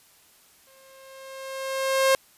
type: tone with exponential growth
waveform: sawtooth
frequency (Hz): 534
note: C5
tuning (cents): +35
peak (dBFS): -12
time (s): 0.67-2.15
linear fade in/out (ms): 1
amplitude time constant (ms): 320
effects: white hiss -57 dBFS RMS until 2.37 s + resampled to 32000 Hz